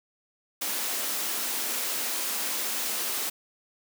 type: high-pass noise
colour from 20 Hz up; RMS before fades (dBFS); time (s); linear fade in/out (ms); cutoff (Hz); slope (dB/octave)
white; -30; 0.61-3.3; 10; 200; 96
effects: none